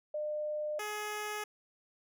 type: tone pair in turn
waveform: sine / 10% pulse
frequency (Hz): 603 / 421.1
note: D5 / G#4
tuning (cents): +46 / +24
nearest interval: tritone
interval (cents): 622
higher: first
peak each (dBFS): -33 / -28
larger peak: second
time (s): 0.14-0.79 / 0.79-1.44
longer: neither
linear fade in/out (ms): 5
effects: none